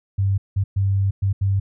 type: tone bursts at uneven times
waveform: sine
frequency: 98 Hz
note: G2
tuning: in tune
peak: -16 dBFS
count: 5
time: 0.18-0.38 / 0.56-0.64 / 0.76-1.11 / 1.22-1.33 / 1.41-1.6 s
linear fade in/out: 10 ms
effects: none